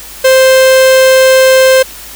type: tone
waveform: 45% pulse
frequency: 523.3 Hz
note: C5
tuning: in tune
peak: -3 dBFS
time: 0.24-1.83 s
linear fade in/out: 10 ms
effects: added 50 Hz sine -38 dBFS peak until 2.15 s + white hiss -29 dBFS RMS until 2.15 s